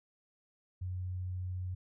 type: tone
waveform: sine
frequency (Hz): 91.4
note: F#2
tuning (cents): -21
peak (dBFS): -35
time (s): 0.81-1.75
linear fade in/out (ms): 10
effects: none